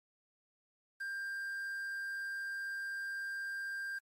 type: tone with quantisation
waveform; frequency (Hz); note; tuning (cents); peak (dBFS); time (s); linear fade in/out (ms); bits
triangle; 1591; G6; +25; -36; 1-3.99; 10; 10
effects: AAC 48 kbps